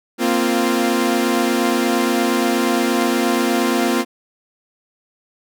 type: chord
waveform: sawtooth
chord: Bb suspended second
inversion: none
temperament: equal with one note detuned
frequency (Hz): 233.1 / 261.6 / 347.8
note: Bb3 / C4 / F4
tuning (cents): 0 / 0 / -7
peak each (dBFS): -16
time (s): 0.18-4.05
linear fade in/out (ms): 50
effects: none